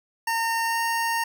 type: tone with pitch glide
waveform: 25% pulse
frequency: 914 to 920.4 Hz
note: A#5 to A#5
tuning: -34 to -22 cents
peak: -19 dBFS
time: 0.27-1.24 s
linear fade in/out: 5 ms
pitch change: +12 cents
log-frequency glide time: 0.65-0.79 s
effects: none